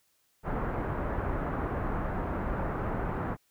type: low-pass noise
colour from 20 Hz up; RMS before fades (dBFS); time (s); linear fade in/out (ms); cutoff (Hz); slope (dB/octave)
pink; -32; 0.43-3.37; 50; 1500; 24
effects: white hiss -71 dBFS RMS until 3.5 s